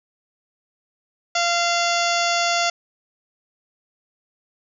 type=harmonic tone with a mistuned harmonic; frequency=690 Hz; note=F5; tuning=21 cents flat; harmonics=1 / 2 / 3 / 4 / 5 / 6 / 7 / 8 / 9 / 10; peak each=-22 / -25 / -27 / -28 / -29 / -30 / -30 / -31 / -32 / -32 dBFS; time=1.35-2.7 s; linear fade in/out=5 ms; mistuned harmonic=6; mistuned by=+110 cents; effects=none